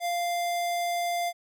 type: tone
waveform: square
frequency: 696 Hz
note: F5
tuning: 6 cents flat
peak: -27 dBFS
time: 0-1.33 s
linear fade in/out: 50 ms
effects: none